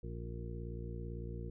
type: harmonic tone with a mistuned harmonic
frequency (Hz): 57.9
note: A#1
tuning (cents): -11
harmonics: 1 / 2 / 3 / 4 / 5 / 6 / 7 / 8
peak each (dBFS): -43 / -45 / -49 / -54 / -58 / -51 / -61 / -52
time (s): 0.03-1.5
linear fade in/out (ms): 5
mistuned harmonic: 6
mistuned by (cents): +32
effects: none